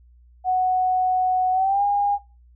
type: tone with pitch glide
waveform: sine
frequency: 740 to 811.7 Hz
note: F#5 to G#5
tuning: 0 to -40 cents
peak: -17 dBFS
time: 0.44-2.19 s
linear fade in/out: 50 ms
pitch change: +160 cents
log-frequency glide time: 1.52-1.83 s
effects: noise-tail reverb RT60 0.3 s tail -21 dB re dry + added 60 Hz sine -49 dBFS peak until 2.55 s